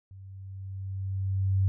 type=tone with level ramp; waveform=sine; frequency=96.2 Hz; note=G2; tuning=32 cents flat; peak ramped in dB=-44 to -20 dBFS; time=0.11-1.68 s; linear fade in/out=0 ms; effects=none